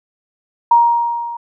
sine tone with level ramp, 941 Hz, A#5, 16 cents sharp, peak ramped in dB -5 to -24 dBFS, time 0.71-1.37 s, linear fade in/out 5 ms, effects none

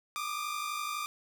sawtooth tone pair together, 1179.1 / 1231 Hz, D6 / D#6, +7 / -19 cents, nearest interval minor second, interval 74 cents, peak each -32 / -34 dBFS, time 0.16-1.06 s, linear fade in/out 0 ms, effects none

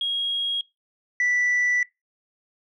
sine tone pair in turn, 3283 / 1969.1 Hz, G#7 / B6, -21 / -6 cents, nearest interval major sixth, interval 885 cents, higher first, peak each -22 / -17 dBFS, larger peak second, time 0.01-0.61 / 1.2-1.83 s, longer second, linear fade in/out 2 ms, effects noise-tail reverb RT60 0.2 s tail -22 dB re dry + tanh soft clip ceiling -17 dBFS

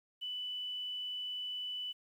sine tone with quantisation, 2984 Hz, F#7, 14 cents sharp, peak -37 dBFS, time 0.21-1.93 s, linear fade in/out 20 ms, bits 11, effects none

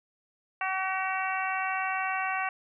harmonic tone with a mistuned harmonic, 378.9 Hz, F#4, 41 cents sharp, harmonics 2 / 3 / 4 / 5 / 6 / 7, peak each -32 / -34 / -35 / -36 / -37 / -37 dBFS, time 0.61-2.49 s, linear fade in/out 2 ms, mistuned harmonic 7, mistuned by +38 cents, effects none

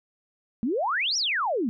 sine exponential two-way sweep, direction up then down, 210.1 to 5920 to 210.1 Hz, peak -23 dBFS, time 0.63-1.69 s, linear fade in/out 0 ms, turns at 1.17 s, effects none

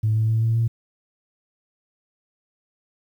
sine tone with pitch steps, 108.8 / 110.32 / 111.86 / 113.42 / 115 Hz, A2 / A2 / A2 / A#2 / A#2, -19 / +5 / +29 / -47 / -23 cents, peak -16 dBFS, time 0.03-0.68 s, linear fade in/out 10 ms, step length 130 ms, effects tanh soft clip ceiling -13 dBFS + 9-bit

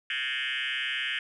sine tone with frequency modulation, 2364 Hz, D7, 11 cents sharp, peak -27 dBFS, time 0.1-1.19 s, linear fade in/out 2 ms, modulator 132 Hz, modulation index 6.1, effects tanh soft clip ceiling -24 dBFS

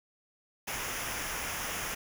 pink noise with comb filter, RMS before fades -36 dBFS, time 0.67-1.95 s, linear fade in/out 10 ms, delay 0.24 ms, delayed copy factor -0.65, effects none

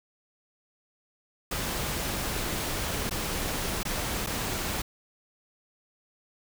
pink noise with dropouts, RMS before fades -31 dBFS, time 1.51-4.82 s, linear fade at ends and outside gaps 5 ms, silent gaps 3.096-3.109 / 3.832-3.851 / 4.264-4.27 s, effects none

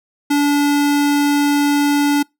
square tone, 288.5 Hz, D4, 31 cents flat, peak -13 dBFS, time 0.3-2.23 s, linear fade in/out 10 ms, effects noise-tail reverb RT60 0.2 s tail -26 dB re dry

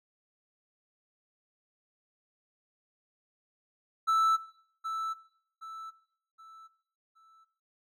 triangle tone with echo, 1318.5 Hz, E6, in tune, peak -21 dBFS, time 4.07-4.37 s, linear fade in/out 20 ms, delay 770 ms, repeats 4, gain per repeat -9 dB, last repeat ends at 7.45 s, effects noise-tail reverb RT60 0.6 s tail -17 dB re dry

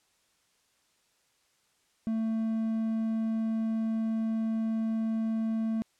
triangle tone, 222.9 Hz, A3, 23 cents sharp, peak -25 dBFS, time 2.07-5.82 s, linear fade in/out 0 ms, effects white hiss -70 dBFS RMS until 5.99 s + low-pass 9000 Hz 12 dB/octave

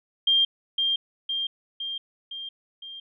sine tone with echo, 3195 Hz, G7, 32 cents sharp, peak -17 dBFS, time 0.27-0.45 s, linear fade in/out 5 ms, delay 510 ms, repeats 5, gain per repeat -4 dB, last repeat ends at 3 s, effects none

